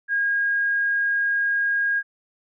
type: tone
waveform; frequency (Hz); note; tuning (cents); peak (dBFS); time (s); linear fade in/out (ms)
sine; 1630; G#6; -33; -19; 0.08-2.03; 50
effects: none